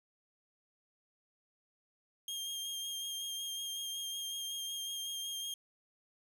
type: tone with vibrato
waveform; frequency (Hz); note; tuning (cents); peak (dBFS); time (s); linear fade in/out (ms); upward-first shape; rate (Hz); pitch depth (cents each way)
sawtooth; 3217; G7; +44; -35; 2.28-5.54; 2; sine; 5.4; 18
effects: none